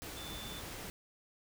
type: tone in noise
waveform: sine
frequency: 3520 Hz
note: A7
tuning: in tune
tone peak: -47 dBFS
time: 0.17-0.6 s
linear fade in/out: 0 ms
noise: pink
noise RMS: -45 dBFS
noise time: 0.02-0.9 s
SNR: -5 dB
effects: none